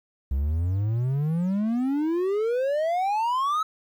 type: exponential sweep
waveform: triangle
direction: up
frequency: 64.7 to 1305 Hz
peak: -20 dBFS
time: 0.31-3.63 s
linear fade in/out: 5 ms
effects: 10-bit